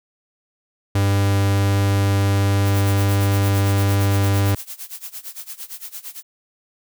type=tone; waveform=45% pulse; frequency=99.3 Hz; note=G2; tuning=23 cents sharp; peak=-15 dBFS; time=0.95-4.55 s; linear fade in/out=5 ms
type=noise with tremolo; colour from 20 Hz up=blue; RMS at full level=-31 dBFS; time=2.64-6.23 s; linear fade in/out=50 ms; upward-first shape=sine; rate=8.8 Hz; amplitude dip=90%
effects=none